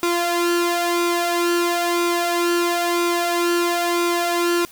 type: tone with flanger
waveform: sawtooth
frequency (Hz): 346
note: F4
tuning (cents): -16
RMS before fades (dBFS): -20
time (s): 0.03-4.65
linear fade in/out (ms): 0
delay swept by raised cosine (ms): 0.82 to 2.22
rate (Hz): 1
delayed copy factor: +0.65
effects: white hiss -46 dBFS RMS until 4.71 s